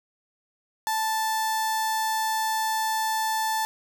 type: tone with notch filter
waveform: sawtooth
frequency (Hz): 880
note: A5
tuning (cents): 0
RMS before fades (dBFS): -26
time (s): 0.87-3.65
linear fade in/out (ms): 0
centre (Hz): 2500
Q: 1.6
effects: none